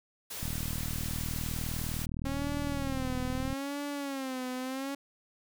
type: noise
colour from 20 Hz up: white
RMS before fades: -40 dBFS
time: 0.3-2.06 s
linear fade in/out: 10 ms
type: click train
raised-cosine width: 5 ms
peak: -24 dBFS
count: 124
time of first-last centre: 0.43-3.528 s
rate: 39.7 Hz
type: tone with vibrato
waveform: sawtooth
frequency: 270 Hz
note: C#4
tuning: 45 cents flat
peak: -30 dBFS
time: 2.25-4.95 s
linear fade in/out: 5 ms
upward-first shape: sine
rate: 0.78 Hz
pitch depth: 110 cents each way
effects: none